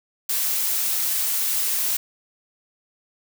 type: noise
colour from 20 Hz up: blue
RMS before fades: -23 dBFS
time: 0.29-1.97 s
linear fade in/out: 5 ms
effects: none